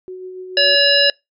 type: tone with tremolo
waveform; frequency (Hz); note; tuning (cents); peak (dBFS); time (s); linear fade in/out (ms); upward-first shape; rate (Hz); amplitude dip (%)
sine; 370; F#4; 0; -27; 0.08-0.75; 0; sine; 7; 30
type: harmonic tone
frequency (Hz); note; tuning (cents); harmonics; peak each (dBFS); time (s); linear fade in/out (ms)
567; C#5; +39; 1 / 3 / 5 / 7 / 9; -17 / -17 / -17 / -17 / -17; 0.57-1.1; 2
effects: noise-tail reverb RT60 0.2 s tail -26 dB re dry